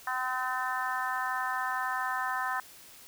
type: harmonic tone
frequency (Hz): 255.6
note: C4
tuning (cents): -40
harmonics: 3 / 4 / 5 / 6 / 7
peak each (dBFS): -36 / -34 / -36 / -37 / -36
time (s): 0.07-2.6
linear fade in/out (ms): 2
effects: white hiss -52 dBFS RMS until 3.07 s